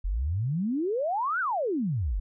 sine exponential two-way sweep, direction up then down, 40.76 to 1564 to 40.76 Hz, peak -25 dBFS, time 0.04-2.2 s, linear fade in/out 10 ms, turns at 1.4 s, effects none

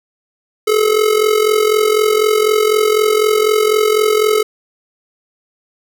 square tone with amplitude modulation, 429.6 Hz, A4, 41 cents flat, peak -8 dBFS, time 0.67-4.43 s, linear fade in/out 10 ms, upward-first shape sine, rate 44 Hz, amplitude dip 70%, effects none

